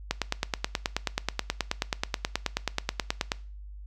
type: click train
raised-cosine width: 0.2 ms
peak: -8 dBFS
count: 31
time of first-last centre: 0.11-3.319 s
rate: 9.35 Hz
effects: noise-tail reverb RT60 0.4 s tail -20 dB re dry + added 50 Hz sine -40 dBFS peak until 3.86 s